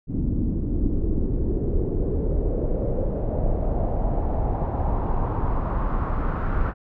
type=noise with low-pass filter sweep; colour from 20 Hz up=brown; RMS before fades=-23 dBFS; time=0.07-6.74 s; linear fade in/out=50 ms; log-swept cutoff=260 to 1400 Hz; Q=3.1; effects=none